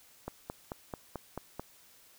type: click train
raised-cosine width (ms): 1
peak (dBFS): -23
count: 7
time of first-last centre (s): 0.28-1.596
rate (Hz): 4.56
effects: white hiss -60 dBFS RMS until 2.18 s